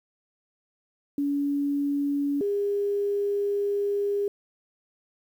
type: tone pair in turn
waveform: sine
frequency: 284.3 / 405 Hz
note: C#4 / G#4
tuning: +44 / -43 cents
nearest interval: tritone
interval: 613 cents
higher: second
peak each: -23 dBFS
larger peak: neither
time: 1.18-2.41 / 2.41-4.28 s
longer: second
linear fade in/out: 2 ms
effects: 9-bit